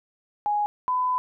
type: tone pair in turn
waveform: sine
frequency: 830.6 / 1004.6 Hz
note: G#5 / B5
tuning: 0 / +29 cents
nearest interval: minor third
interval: 329 cents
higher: second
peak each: -21 dBFS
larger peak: neither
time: 0.46-0.66 / 0.88-1.18 s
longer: second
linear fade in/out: 0 ms
effects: none